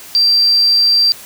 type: tone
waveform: sine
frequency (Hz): 4706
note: D8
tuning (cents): +3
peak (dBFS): -8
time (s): 0.15-1.12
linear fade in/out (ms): 0
effects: white hiss -35 dBFS RMS until 1.25 s